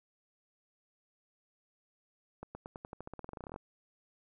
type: accelerating click train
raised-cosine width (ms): 1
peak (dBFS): -29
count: 21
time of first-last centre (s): 2.43-3.561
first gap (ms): 120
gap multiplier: 0.91
effects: none